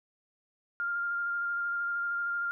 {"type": "tone with vibrato", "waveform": "sine", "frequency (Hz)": 1400, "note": "F6", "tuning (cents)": 4, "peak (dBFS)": -29, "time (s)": [0.8, 2.51], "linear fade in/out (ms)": 0, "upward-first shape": "square", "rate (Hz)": 13, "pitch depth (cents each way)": 10, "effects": []}